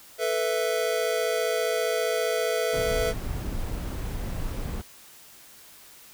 square chord, A suspended second, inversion none, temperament just, 440 / 495 / 660 Hz, A4 / B4 / E5, 0 / +4 / +2 cents, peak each -29 dBFS, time 0.18-3.14 s, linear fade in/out 50 ms
brown noise, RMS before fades -31 dBFS, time 2.73-4.82 s, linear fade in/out 10 ms
effects white hiss -50 dBFS RMS until 6.13 s

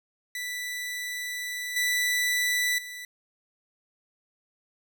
sawtooth tone with level steps, 1975.5 Hz, B6, in tune, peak -28 / -20 / -34 dBFS, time 0.35-3.05 s, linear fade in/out 2 ms, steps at 1.76 / 2.78 s, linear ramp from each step 5 ms, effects none

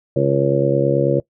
harmonic tone, 69.3 Hz, C#2, in tune, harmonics 2 / 3 / 4 / 5 / 6 / 7 / 8, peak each -19 / -27 / -25 / -20 / -28 / -20 / -19 dBFS, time 0.16-1.2 s, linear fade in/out 5 ms, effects noise-tail reverb RT60 0.1 s tail -21 dB re dry

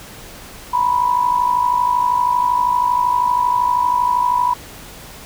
sine tone with amplitude modulation, 982 Hz, B5, 10 cents flat, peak -10 dBFS, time 0.73-4.54 s, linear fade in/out 10 ms, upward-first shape sine, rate 52.7 Hz, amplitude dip 70%, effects pink hiss -37 dBFS RMS until 5.25 s

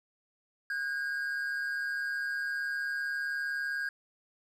triangle tone pair together, 1479 / 1618.8 Hz, F#6 / G#6, -1 / -45 cents, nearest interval major second, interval 156 cents, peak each -38 / -30 dBFS, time 0.7-3.89 s, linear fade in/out 2 ms, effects none

